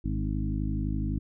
harmonic tone with a mistuned harmonic, 51.9 Hz, G#1, in tune, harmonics 1 / 2 / 3 / 4 / 5 / 6, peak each -30 / -33 / -35 / -36 / -37 / -38 dBFS, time 0.04-1.19 s, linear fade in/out 10 ms, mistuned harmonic 5, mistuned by +23 cents, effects none

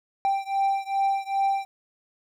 triangle beating tone pair, 784 / 786.5 Hz, G5 / G5, 0 / +6 cents, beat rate 2.5 Hz, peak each -23 / -24 dBFS, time 0.25-1.65 s, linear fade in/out 0 ms, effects none

